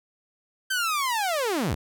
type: linear sweep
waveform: sawtooth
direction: down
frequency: 1568 to 49 Hz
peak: -20 dBFS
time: 0.7-1.75 s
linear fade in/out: 10 ms
effects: none